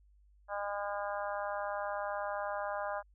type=harmonic tone; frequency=203.1 Hz; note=G#3; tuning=38 cents flat; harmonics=3 / 4 / 5 / 6 / 7 / 8; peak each=-38 / -40 / -42 / -44 / -45 / -46 dBFS; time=0.48-3.03 s; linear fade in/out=50 ms; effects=added 50 Hz sine -61 dBFS peak until 3.14 s